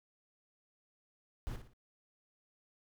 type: noise with echo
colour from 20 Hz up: brown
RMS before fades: -39 dBFS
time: 1.47-1.56 s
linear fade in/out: 0 ms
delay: 58 ms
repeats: 3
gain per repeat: -8 dB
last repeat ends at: 1.734 s
effects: none